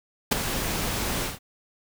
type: noise with ADSR envelope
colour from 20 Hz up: pink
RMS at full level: -17 dBFS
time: 0.31-1.39 s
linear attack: 14 ms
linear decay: 8 ms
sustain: -11 dB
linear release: 150 ms
effects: none